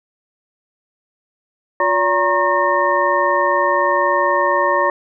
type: tone cluster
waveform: sine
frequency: 357 / 572 / 942 / 1083 / 1824 Hz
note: F4 / D5 / A#5 / C#6 / A#6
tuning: +38 / -46 / +18 / -41 / -38 cents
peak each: -24 / -18 / -19 / -18 / -21 dBFS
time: 1.8-4.9 s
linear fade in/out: 2 ms
effects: none